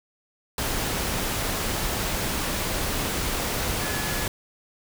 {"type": "tone in noise", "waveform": "sine", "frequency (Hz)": 1704, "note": "G#6", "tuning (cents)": 44, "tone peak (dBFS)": -35, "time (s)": [3.81, 4.26], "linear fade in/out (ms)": 2, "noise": "pink", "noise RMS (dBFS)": -27, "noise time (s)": [0.58, 4.28], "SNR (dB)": -11, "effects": []}